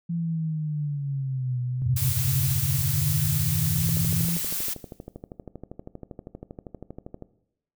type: linear two-way sweep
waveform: sine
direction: down then up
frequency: 170.8 to 123.47 to 170.8 Hz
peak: -25 dBFS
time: 0.09-4.38 s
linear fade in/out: 10 ms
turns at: 1.6 s
type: tone with vibrato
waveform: sine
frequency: 109.5 Hz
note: A2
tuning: 8 cents flat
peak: -25 dBFS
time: 1.82-4.25 s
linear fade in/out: 0 ms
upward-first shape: square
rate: 13 Hz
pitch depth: 290 cents each way
type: noise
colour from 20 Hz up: blue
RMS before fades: -29 dBFS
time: 1.96-4.74 s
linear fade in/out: 10 ms
type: click train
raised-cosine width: 2 ms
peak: -24 dBFS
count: 43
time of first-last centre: 3.89-7.223 s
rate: 12.6 Hz
effects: noise-tail reverb RT60 0.8 s tail -17 dB re dry